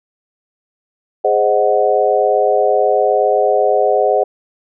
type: chord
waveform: sine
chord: Ab dominant seventh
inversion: none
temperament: equal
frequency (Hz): 415.3 / 523.3 / 622.3 / 740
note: Ab4 / C5 / Eb5 / Gb5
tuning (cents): 0 / 0 / 0 / 0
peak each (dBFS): -16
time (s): 1.24-4.24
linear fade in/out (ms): 10
effects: none